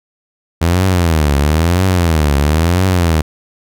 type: tone with vibrato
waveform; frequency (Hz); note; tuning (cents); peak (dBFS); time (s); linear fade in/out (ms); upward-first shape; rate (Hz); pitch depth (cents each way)
sawtooth; 81.5; E2; -19; -6; 0.61-3.22; 10; triangle; 1; 280
effects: none